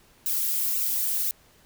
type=noise with flanger; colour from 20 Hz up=violet; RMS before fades=-26 dBFS; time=0.26-1.31 s; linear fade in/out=0 ms; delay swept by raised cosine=0.72 to 4.12 ms; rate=1.9 Hz; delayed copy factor=+1; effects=pink hiss -58 dBFS RMS until 1.65 s